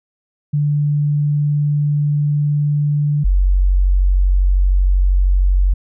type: tone pair in turn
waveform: sine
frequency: 146.83 / 46.41 Hz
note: D3 / F#1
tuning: 0 / +6 cents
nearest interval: octave + minor sixth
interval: 1994 cents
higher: first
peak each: -13 / -10 dBFS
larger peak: second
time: 0.53-3.24 / 3.24-5.74 s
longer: first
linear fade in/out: 10 ms
effects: none